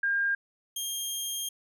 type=tone pair in turn; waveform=sine / 15% pulse; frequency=1608 / 3216 Hz; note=G6 / G7; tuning=+44 / +44 cents; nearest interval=octave; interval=1200 cents; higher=second; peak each=-24 dBFS; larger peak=neither; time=0.03-0.35 / 0.76-1.49 s; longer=second; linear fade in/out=5 ms; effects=none